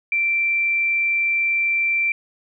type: tone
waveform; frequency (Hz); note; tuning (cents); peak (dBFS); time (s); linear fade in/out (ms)
sine; 2349; D7; 0; -17; 0.12-2.12; 2
effects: none

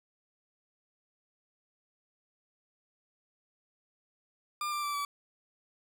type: tone with pitch steps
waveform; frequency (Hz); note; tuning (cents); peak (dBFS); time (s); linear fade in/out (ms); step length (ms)
40% pulse; 1200 / 1182.8 / 1165.8 / 1149.1; D6 / D6 / D6 / D6; +37 / +12 / -13 / -38; -31; 4.61-5.05; 2; 110
effects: none

